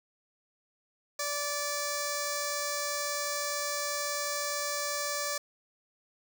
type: tone with notch filter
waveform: 5% pulse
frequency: 581 Hz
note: D5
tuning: 19 cents flat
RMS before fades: -33 dBFS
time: 1.19-5.38 s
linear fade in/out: 5 ms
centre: 3000 Hz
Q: 0.99
effects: none